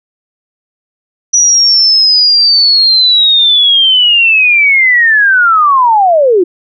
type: linear sweep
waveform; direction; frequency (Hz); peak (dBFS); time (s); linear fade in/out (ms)
sine; down; 5880 to 333.7; -4; 1.33-6.44; 10
effects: none